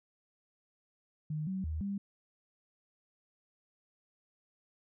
sine tone with pitch steps, 153.3 / 189.4 / 78.3 / 199.2 Hz, D#3 / F#3 / D#2 / G3, -25 / +41 / +11 / +28 cents, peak -33 dBFS, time 1.3-1.98 s, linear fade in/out 5 ms, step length 170 ms, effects none

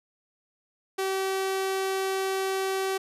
sawtooth tone, 383.7 Hz, G4, 37 cents flat, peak -22 dBFS, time 0.98-2.98 s, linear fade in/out 10 ms, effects resampled to 32000 Hz

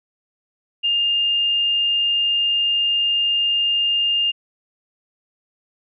sine tone, 2814 Hz, F7, 12 cents sharp, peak -16 dBFS, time 0.83-4.32 s, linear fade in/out 20 ms, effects none

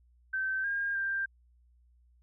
sine tone with pitch steps, 1546 / 1615 / 1584 Hz, G6 / G#6 / G6, -24 / -49 / +18 cents, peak -29 dBFS, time 0.33-1.26 s, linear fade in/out 10 ms, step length 310 ms, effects added 60 Hz sine -61 dBFS peak until 2.22 s

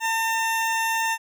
20% pulse tone, 903 Hz, A5, 45 cents sharp, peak -17 dBFS, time 0-1.18 s, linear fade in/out 50 ms, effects none

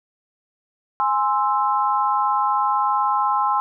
sine chord, Ab augmented, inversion none, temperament equal, 830.6 / 1046.5 / 1318.5 Hz, Ab5 / C6 / E6, 0 / 0 / 0 cents, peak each -21 / -20 / -24 dBFS, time 1-3.6 s, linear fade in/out 0 ms, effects none

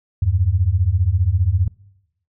sine beating tone pair, 82.41 / 97.41 Hz, E2 / G2, 0 / -10 cents, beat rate 15 Hz, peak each -18 / -16 dBFS, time 0.22-1.68 s, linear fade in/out 5 ms, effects noise-tail reverb RT60 0.9 s tail -24 dB re dry

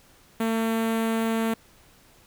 sawtooth tone with notch filter, 225.3 Hz, A3, 41 cents sharp, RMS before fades -25 dBFS, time 0.4-1.54 s, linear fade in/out 5 ms, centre 5200 Hz, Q 1.1, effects pink hiss -56 dBFS RMS until 2.26 s

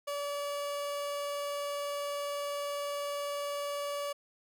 30% pulse tone with vibrato, 574 Hz, D5, 40 cents flat, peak -31 dBFS, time 0.07-4.13 s, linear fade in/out 10 ms, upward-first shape triangle, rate 20 Hz, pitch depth 12 cents each way, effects none

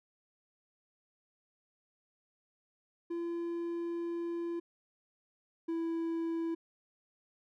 triangle tone pair in turn, 340.4 / 330.9 Hz, F4 / E4, -44 / +7 cents, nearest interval unison, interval 49 cents, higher first, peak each -32 / -30 dBFS, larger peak second, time 3.1-4.6 / 5.68-6.55 s, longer first, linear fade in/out 10 ms, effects none

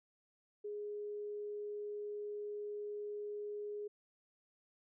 sine tone, 415.3 Hz, G#4, in tune, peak -40 dBFS, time 0.64-3.88 s, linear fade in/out 10 ms, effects none

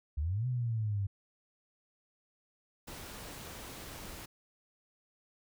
sine exponential two-way sweep, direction up then down, 68 to 128.3 to 97.1 Hz, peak -30 dBFS, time 0.17-1.07 s, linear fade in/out 10 ms, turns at 0.47 s
pink noise, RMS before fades -46 dBFS, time 2.87-4.26 s, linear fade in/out 10 ms
effects none

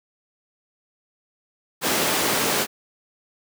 pink high-pass noise, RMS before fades -22 dBFS, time 1.81-2.67 s, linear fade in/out 50 ms, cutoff 260 Hz, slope 12 dB/octave, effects none

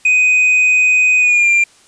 triangle tone with pitch glide, 2500 to 2384 Hz, D#7 to D7, +8 to +25 cents, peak -7 dBFS, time 0.05-1.64 s, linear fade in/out 5 ms, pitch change -83 cents, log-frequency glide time 1.19-1.49 s, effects white hiss -48 dBFS RMS until 1.87 s + resampled to 22050 Hz

